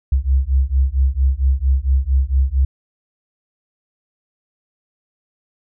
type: beating tone pair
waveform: sine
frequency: 64.6 / 69 Hz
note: C2 / C#2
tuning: -21 / -7 cents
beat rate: 4.4 Hz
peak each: -16 dBFS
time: 0.12-2.65 s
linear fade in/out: 5 ms
effects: none